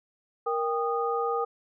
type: tone cluster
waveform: sine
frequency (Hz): 468.5 / 794 / 1233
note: A#4 / G5 / D#6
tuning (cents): +9 / +22 / -16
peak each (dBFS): -28 / -31 / -30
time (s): 0.46-1.45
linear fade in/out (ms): 10
effects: none